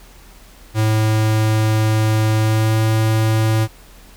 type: tone with pitch glide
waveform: square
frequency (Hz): 109.1 to 110.3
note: A2 to A2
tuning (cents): -14 to +5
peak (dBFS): -14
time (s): 0.74-3.68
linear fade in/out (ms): 50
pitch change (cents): +19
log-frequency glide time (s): 2.38-2.79
effects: added 42 Hz sine -43 dBFS peak until 4.16 s + pink hiss -46 dBFS RMS until 4.16 s